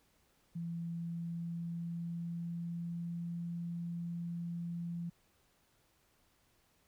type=tone with pitch glide; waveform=sine; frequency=168.6 to 170.85 Hz; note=E3 to F3; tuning=+39 to -38 cents; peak=-37 dBFS; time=0.55-5.1 s; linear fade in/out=10 ms; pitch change=+23 cents; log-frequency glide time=0.95-3.44 s; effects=pink hiss -72 dBFS RMS until 6.87 s